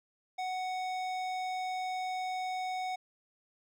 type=tone with hard clipping; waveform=sine; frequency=742 Hz; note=F#5; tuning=5 cents sharp; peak=-35 dBFS; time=0.38-2.96 s; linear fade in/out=10 ms; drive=14 dB; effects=none